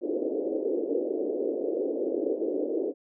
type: band-pass noise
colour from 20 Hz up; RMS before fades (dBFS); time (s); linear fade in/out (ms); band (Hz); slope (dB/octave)
pink; -29; 0.01-2.94; 50; 300 to 530; 48
effects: none